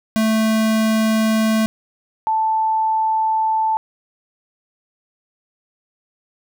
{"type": "tone pair in turn", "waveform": ["square", "sine"], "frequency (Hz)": [220, 880], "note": ["A3", "A5"], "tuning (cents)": [0, 0], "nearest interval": "2 octaves", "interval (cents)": 2400, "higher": "second", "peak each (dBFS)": -15, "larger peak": "neither", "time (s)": [[0.16, 1.66], [2.27, 3.77]], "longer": "neither", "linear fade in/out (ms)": 0, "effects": []}